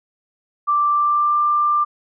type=tone with pitch glide; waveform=sine; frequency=1175 to 1187.3 Hz; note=D6 to D6; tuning=+1 to +19 cents; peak=-14 dBFS; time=0.67-1.85 s; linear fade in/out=20 ms; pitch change=+18 cents; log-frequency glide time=0.91-1.38 s; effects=none